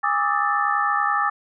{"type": "tone cluster", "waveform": "sine", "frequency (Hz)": [817, 1160, 1232, 1301, 1768], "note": ["G#5", "D6", "D#6", "E6", "A6"], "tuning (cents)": [-29, -22, -17, -23, 8], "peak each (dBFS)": -25, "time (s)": [0.03, 1.3], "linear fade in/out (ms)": 10, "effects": []}